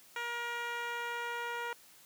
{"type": "tone with band-pass filter sweep", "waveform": "10% pulse", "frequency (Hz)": 474.5, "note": "A#4", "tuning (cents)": 31, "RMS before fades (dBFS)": -38, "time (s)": [0.16, 1.73], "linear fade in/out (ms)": 2, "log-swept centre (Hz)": [1600, 960], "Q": 0.71, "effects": ["white hiss -59 dBFS RMS until 2.05 s", "high-pass 100 Hz 12 dB/octave"]}